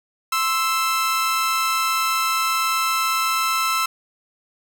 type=tone pair together; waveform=sawtooth; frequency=1046.5 / 1318.5 Hz; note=C6 / E6; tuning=0 / 0 cents; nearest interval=major third; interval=400 cents; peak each=-22 / -16 dBFS; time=0.32-3.86 s; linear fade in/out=5 ms; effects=none